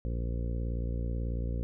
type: harmonic tone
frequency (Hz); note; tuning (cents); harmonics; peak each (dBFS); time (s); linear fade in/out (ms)
58.27; A#1; 0; 1 / 2 / 3 / 4 / 5 / 6 / 7 / 8 / 9; -31 / -37 / -43 / -44 / -47 / -51 / -51 / -48 / -49; 0.05-1.63; 0
effects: none